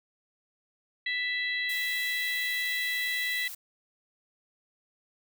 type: harmonic tone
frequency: 660 Hz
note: E5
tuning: 2 cents sharp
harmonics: 3 / 4 / 5 / 6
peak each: -29 / -41 / -40 / -36 dBFS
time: 1.06-3.48 s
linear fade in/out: 5 ms
type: noise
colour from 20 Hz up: blue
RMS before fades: -41 dBFS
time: 1.69-3.55 s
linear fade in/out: 5 ms
effects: none